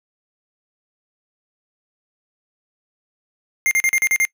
square tone bursts, 2111 Hz, C7, 15 cents sharp, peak -15 dBFS, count 7, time 3.66-4.251 s, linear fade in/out 0 ms, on 51 ms, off 39 ms, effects noise-tail reverb RT60 0.1 s tail -24 dB re dry

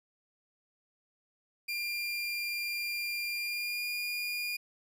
30% pulse tone with pitch glide, 2393 to 2426 Hz, D7 to D#7, +32 to -44 cents, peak -30 dBFS, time 1.68-4.57 s, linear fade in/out 10 ms, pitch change +24 cents, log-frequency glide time 3.3-3.87 s, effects none

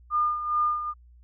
sine tone with tremolo, 1211 Hz, D#6, 47 cents flat, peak -20 dBFS, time 0.1-0.94 s, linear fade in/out 50 ms, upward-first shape sine, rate 2.4 Hz, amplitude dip 65%, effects added 60 Hz sine -50 dBFS peak until 1.23 s

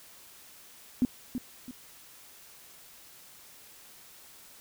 sine tone with echo, 250 Hz, B3, 21 cents sharp, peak -20 dBFS, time 1.02-1.05 s, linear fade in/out 0 ms, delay 330 ms, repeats 2, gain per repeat -9 dB, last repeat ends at 1.71 s, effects white hiss -53 dBFS RMS until 4.6 s

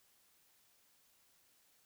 silence, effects white hiss -71 dBFS RMS until 1.85 s

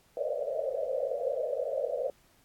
pink band-pass noise, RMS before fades -32 dBFS, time 0.17-2.1 s, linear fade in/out 2 ms, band 480 to 650 Hz, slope 96 dB/octave, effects pink hiss -65 dBFS RMS until 2.44 s + AAC 64 kbps

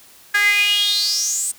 sawtooth tone with high-pass filter sweep, 410 Hz, G#4, 22 cents flat, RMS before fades -18 dBFS, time 0.34-1.52 s, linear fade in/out 10 ms, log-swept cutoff 1700 to 8700 Hz, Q 9, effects white hiss -47 dBFS RMS until 1.58 s

